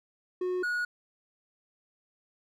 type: tone pair in turn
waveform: triangle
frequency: 364.4 / 1453.6 Hz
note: F#4 / F#6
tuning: -26 / -31 cents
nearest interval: 2 octaves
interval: 2395 cents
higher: second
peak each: -26 dBFS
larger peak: neither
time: 0.41-0.63 / 0.63-0.85 s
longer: neither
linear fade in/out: 5 ms
effects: none